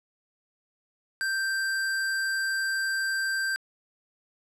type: tone with sample-and-hold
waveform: sine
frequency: 1568 Hz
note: G6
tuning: in tune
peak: -25 dBFS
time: 1.21-3.56 s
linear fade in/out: 0 ms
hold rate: 6300 Hz
effects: low-pass 11000 Hz 12 dB/octave